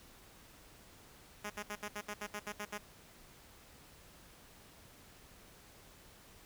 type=tone bursts; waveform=5% pulse; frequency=207.7 Hz; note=G#3; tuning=in tune; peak=-28 dBFS; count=11; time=1.44-2.781 s; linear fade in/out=10 ms; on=61 ms; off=67 ms; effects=pink hiss -59 dBFS RMS until 6.45 s